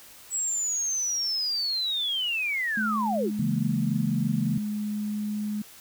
sine linear sweep, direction down, 7840 to 248.7 Hz, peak -25 dBFS, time 0.3-3.32 s, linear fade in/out 50 ms
sine tone with pitch glide, 215.8 to 209.7 Hz, A3 to G#3, -33 to +17 cents, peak -27 dBFS, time 2.77-5.62 s, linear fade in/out 5 ms, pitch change -50 cents, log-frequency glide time 3.03-3.28 s
sine chord, A# diminished, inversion first, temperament equal, 138.59 / 164.81 / 233.1 Hz, C#3 / E3 / A#3, 0 / 0 / 0 cents, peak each -29 dBFS, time 3.39-4.58 s, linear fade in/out 5 ms
effects white hiss -49 dBFS RMS until 5.8 s

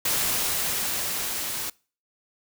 white noise with level ramp, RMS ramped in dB -24 to -31 dBFS, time 0.05-1.7 s, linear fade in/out 5 ms, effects noise-tail reverb RT60 0.4 s tail -25 dB re dry

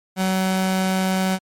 sawtooth tone pair together, 188.3 / 376.6 Hz, F#3 / F#4, +31 / +31 cents, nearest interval octave, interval 1200 cents, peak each -14 / -25 dBFS, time 0.16-1.39 s, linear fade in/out 50 ms, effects MP3 64 kbps

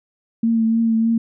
sine tone with vibrato, 226.4 Hz, A3, 50 cents sharp, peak -14 dBFS, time 0.43-1.18 s, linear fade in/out 5 ms, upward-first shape triangle, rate 3.3 Hz, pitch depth 28 cents each way, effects none

